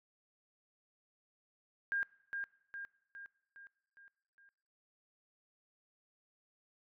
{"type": "tone with echo", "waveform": "sine", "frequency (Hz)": 1609, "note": "G6", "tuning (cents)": 45, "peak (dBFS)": -32, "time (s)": [1.92, 2.03], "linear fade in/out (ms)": 0, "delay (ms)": 410, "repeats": 6, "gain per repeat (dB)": -5, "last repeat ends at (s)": 4.49, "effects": ["noise-tail reverb RT60 1.0 s tail -22 dB re dry"]}